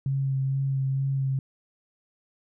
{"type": "tone with vibrato", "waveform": "sine", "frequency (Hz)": 135.3, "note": "C#3", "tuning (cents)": -42, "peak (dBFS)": -23, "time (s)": [0.06, 1.39], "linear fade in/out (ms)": 2, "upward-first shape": "sine", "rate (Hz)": 2.2, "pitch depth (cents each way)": 17, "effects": []}